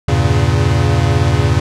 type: chord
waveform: square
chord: E diminished seventh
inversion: none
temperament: equal with one note detuned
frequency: 82.41 / 99.14 / 116.54 / 138.59 Hz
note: E2 / G2 / Bb2 / Db3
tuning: 0 / +20 / 0 / 0 cents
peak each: -17 dBFS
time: 0.08-1.6 s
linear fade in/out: 5 ms
effects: low-pass 7000 Hz 12 dB/octave